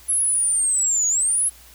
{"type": "linear two-way sweep", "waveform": "sine", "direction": "down then up", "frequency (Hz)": [10980, 6670, 10980], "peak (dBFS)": -17, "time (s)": [0.08, 1.5], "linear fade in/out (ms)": 20, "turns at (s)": 1.08, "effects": ["added 60 Hz sine -50 dBFS peak until 1.74 s", "white hiss -48 dBFS RMS until 1.74 s"]}